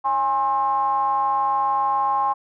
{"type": "ring-modulated tone", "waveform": "triangle", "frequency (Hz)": 123.47, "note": "B2", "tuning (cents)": 0, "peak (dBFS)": -13, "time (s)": [0.04, 2.34], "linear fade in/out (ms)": 20, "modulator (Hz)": 944, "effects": []}